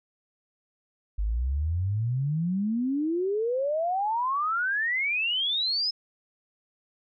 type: exponential sweep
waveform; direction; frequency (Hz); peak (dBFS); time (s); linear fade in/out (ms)
sine; up; 49 to 5200; -24; 1.18-5.91; 10
effects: none